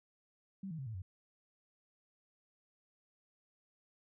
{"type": "tone with pitch steps", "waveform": "sine", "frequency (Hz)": [193.6, 160.93, 133.77, 111.19, 92.43], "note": ["G3", "E3", "C3", "A2", "F#2"], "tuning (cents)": [-21, -41, 39, 19, -1], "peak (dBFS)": -40, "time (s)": [0.63, 1.02], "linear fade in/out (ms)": 5, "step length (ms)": 78, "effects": []}